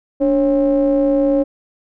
triangle ring-modulated tone, 129.5 Hz, C3, 17 cents flat, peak -7 dBFS, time 0.2-1.44 s, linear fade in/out 20 ms, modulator 418 Hz, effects none

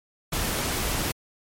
pink noise, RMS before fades -27 dBFS, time 0.32-1.12 s, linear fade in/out 10 ms, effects MP3 64 kbps

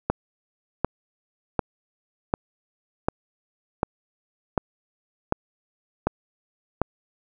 click train, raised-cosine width 1 ms, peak -6 dBFS, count 10, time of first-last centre 0.1-6.816 s, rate 1.34 Hz, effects none

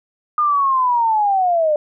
sine linear sweep, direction down, 1222 to 587.3 Hz, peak -13 dBFS, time 0.38-1.76 s, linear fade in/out 2 ms, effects none

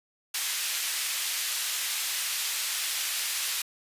pink high-pass noise, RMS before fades -30 dBFS, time 0.34-3.62 s, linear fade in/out 5 ms, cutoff 2400 Hz, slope 12 dB/octave, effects resampled to 32000 Hz

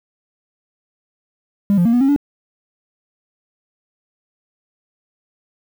triangle tone with pitch steps, 201.1 / 174.3 / 232.3 / 243.8 / 271.2 / 286.7 Hz, G3 / F3 / A#3 / B3 / C#4 / D4, +44 / -3 / -6 / -22 / -38 / -42 cents, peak -8 dBFS, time 1.7-2.162 s, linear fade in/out 0 ms, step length 77 ms, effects tanh soft clip ceiling -6 dBFS + 7-bit

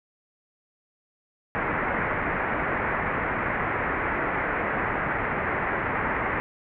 white low-pass noise, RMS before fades -27 dBFS, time 1.55-6.4 s, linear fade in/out 0 ms, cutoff 2100 Hz, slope 48 dB/octave, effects none

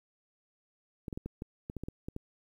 clicks, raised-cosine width 3 ms, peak -25 dBFS, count 11, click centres 1.082 / 1.128 / 1.175 / 1.26 / 1.421 / 1.699 / 1.767 / 1.836 / 1.885 / 2.085 / 2.164 s, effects 10-bit

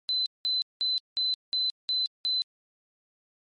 sine tone bursts, 4037 Hz, B7, 37 cents sharp, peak -24 dBFS, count 7, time 0.09-2.42 s, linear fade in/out 0 ms, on 170 ms, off 190 ms, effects MP3 48 kbps

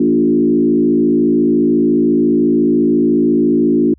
sine tone with frequency modulation, 293.7 Hz, D4, in tune, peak -9 dBFS, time 0-3.94 s, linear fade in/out 5 ms, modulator 54.2 Hz, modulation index 1.4, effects added 67 Hz sine -44 dBFS peak until 3.98 s

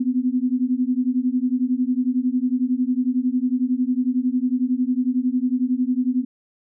sine beating tone pair, 246.9 / 257.9 Hz, B3 / C4, 0 / -25 cents, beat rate 11 Hz, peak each -21 dBFS, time 0-6.25 s, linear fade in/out 10 ms, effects none

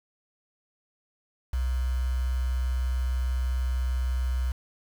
sine tone with quantisation, 63.2 Hz, B1, 41 cents sharp, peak -24 dBFS, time 1.53-4.52 s, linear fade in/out 5 ms, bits 7, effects none

